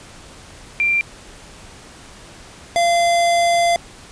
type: tone pair in turn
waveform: sine / square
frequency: 2368 / 687.5 Hz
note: D7 / F5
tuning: +14 / -27 cents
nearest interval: octave + major sixth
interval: 2141 cents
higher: first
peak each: -14 dBFS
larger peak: neither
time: 0.8-1.01 / 2.76-3.76 s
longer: second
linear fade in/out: 0 ms
effects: pink hiss -41 dBFS RMS until 4.11 s + resampled to 22050 Hz